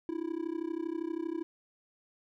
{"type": "tone with amplitude modulation", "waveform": "triangle", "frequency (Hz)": 329.6, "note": "E4", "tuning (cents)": 0, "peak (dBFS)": -27, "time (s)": [0.09, 1.43], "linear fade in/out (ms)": 0, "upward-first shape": "sine", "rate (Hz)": 32.6, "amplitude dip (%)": 95, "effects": []}